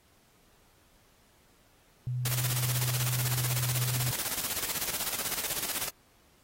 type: tone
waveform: sine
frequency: 124.5 Hz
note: B2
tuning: 14 cents sharp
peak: -29 dBFS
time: 2.07-4.11 s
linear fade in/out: 0 ms
type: noise with tremolo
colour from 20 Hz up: white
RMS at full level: -31 dBFS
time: 2.25-5.89 s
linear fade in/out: 5 ms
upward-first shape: square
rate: 16 Hz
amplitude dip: 60%
effects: pink hiss -64 dBFS RMS until 6.43 s + AAC 48 kbps